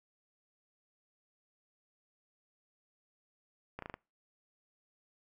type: slowing click train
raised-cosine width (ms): 0.5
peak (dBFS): -26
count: 5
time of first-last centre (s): 3.79-3.941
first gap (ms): 33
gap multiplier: 1.09
effects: noise-tail reverb RT60 0.3 s tail -25 dB re dry